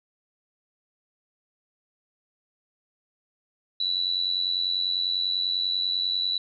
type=tone with amplitude modulation; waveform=sine; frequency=3951 Hz; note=B7; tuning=in tune; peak=-20 dBFS; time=3.8-6.38 s; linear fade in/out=5 ms; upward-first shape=sine; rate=90.1 Hz; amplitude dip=75%; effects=none